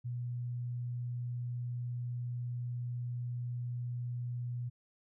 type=tone; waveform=sine; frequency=121.8 Hz; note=B2; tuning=24 cents flat; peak=-35 dBFS; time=0.04-4.7 s; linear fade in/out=20 ms; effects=none